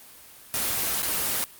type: noise with dropouts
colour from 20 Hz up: white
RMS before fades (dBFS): -26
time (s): 0.54-1.44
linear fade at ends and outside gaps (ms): 0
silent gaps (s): 1.021-1.029
effects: white hiss -48 dBFS RMS until 1.59 s + Opus 24 kbps